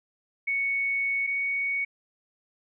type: tone pair in turn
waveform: sine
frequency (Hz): 2220 / 2231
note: C#7 / C#7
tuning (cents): +2 / +11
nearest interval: unison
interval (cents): 9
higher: second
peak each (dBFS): -24 / -25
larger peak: first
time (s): 0.47-1.27 / 1.27-1.85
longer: first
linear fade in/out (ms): 10
effects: none